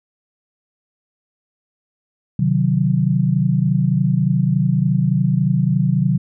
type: chord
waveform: sine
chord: C diminished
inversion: none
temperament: equal with one note detuned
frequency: 130.81 / 154.22 / 185 Hz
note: C3 / Eb3 / Gb3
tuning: 0 / -15 / 0 cents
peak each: -18 dBFS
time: 2.39-6.18 s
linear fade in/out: 5 ms
effects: none